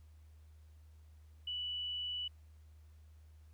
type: tone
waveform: sine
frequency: 2960 Hz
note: F#7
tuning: in tune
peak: -37 dBFS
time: 1.47-2.28 s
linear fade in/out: 5 ms
effects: added 77 Hz sine -56 dBFS peak until 3.53 s + pink hiss -75 dBFS RMS until 3.53 s